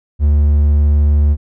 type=tone; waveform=triangle; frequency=73.42 Hz; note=D2; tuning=in tune; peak=-6 dBFS; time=0.19-1.37 s; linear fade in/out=50 ms; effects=none